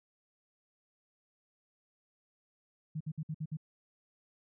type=tone bursts; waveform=sine; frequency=155.56 Hz; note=D#3; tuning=in tune; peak=-34 dBFS; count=6; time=2.95-3.571 s; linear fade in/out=10 ms; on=56 ms; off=57 ms; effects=none